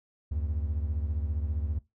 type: beating tone pair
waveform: triangle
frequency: 73.42 / 88.42 Hz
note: D2 / F2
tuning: 0 / +22 cents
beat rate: 15 Hz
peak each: -27 / -33 dBFS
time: 0.31-1.79 s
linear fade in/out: 10 ms
effects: noise-tail reverb RT60 0.2 s tail -19 dB re dry